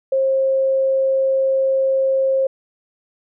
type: tone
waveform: sine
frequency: 534 Hz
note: C5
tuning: 35 cents sharp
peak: -14 dBFS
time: 0.12-2.47 s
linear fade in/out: 5 ms
effects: none